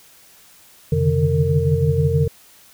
sine tone cluster, 89 / 134.1 / 146.3 / 152.6 / 458.1 Hz, F2 / C3 / D3 / D#3 / A#4, +33 / +43 / -6 / -33 / -30 cents, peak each -21 dBFS, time 0.92-2.28 s, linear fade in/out 5 ms, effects white hiss -49 dBFS RMS until 2.73 s

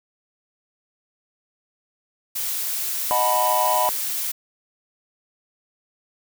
blue noise, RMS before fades -26 dBFS, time 2.35-4.32 s, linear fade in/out 10 ms
triangle chord, B dominant seventh, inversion first, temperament equal, 622.3 / 740 / 880 / 987.8 Hz, D#5 / F#5 / A5 / B5, 0 / 0 / 0 / 0 cents, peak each -23 / -23 / -25 / -19 dBFS, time 3.11-3.89 s, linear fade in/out 0 ms
effects none

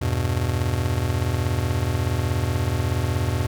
square chord, E minor, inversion none, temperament just, 82.41 / 98.89 / 123.61 Hz, E2 / G2 / B2, 0 / +16 / +2 cents, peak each -26 dBFS, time 0.01-3.47 s, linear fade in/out 10 ms, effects none

